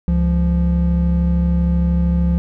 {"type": "tone pair together", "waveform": "triangle", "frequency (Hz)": [68.7, 173.11], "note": ["C#2", "F3"], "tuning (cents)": [-15, -15], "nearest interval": "octave + major third", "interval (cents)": 1600, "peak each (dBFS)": -14, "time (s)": [0.08, 2.38], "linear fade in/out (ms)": 0, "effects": []}